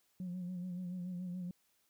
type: tone with vibrato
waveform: sine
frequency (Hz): 180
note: F#3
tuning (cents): -47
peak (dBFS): -37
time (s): 0.2-1.51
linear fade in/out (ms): 2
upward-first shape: sine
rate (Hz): 7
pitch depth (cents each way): 47
effects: tanh soft clip ceiling -36 dBFS + white hiss -75 dBFS RMS until 1.89 s